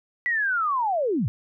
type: linear sweep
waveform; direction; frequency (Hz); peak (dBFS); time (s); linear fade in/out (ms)
sine; down; 1975.5 to 87.6; -21; 0.26-1.28; 0
effects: none